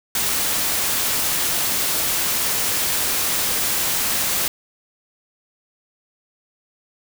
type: noise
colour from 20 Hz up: white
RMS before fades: -21 dBFS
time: 0.15-4.48 s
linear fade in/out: 2 ms
effects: none